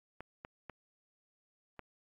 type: clicks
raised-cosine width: 0.5 ms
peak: -29 dBFS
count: 4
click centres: 0.206 / 0.449 / 0.697 / 1.793 s
effects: AAC 48 kbps